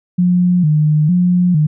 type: tone with vibrato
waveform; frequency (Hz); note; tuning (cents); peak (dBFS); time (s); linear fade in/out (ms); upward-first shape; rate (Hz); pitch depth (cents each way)
sine; 164.81; E3; 0; -9; 0.18-1.67; 10; square; 1.1; 140
effects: none